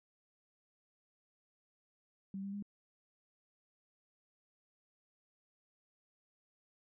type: tone with pitch steps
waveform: sine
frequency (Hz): 194.4 / 197.9 / 203.2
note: G3 / G3 / G#3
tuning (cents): -14 / +17 / -38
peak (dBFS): -39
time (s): 2.34-2.625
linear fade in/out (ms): 2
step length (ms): 95
effects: none